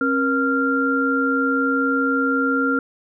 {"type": "tone cluster", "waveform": "sine", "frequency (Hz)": [270.1, 475.7, 1388], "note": ["C#4", "A#4", "F6"], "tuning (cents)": [-45, 35, -11], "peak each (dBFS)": [-20, -25, -20], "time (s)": [0.01, 2.79], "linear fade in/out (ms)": 2, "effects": []}